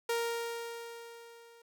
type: tone with level ramp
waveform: sawtooth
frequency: 466.2 Hz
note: A#4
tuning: in tune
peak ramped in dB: -25 to -52 dBFS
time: 0.09-1.62 s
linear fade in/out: 5 ms
effects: none